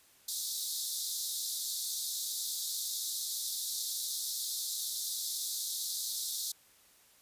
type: high-pass noise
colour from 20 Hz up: pink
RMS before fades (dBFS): -36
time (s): 0.28-6.52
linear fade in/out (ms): 5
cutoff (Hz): 3600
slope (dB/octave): 96
effects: white hiss -63 dBFS RMS until 7.21 s + resampled to 32000 Hz